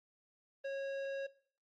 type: tone with tanh clipping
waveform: triangle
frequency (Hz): 548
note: C#5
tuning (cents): -20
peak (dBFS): -39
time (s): 0.64-1.27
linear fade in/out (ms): 10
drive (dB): 17
effects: noise-tail reverb RT60 0.5 s tail -19 dB re dry + Opus 24 kbps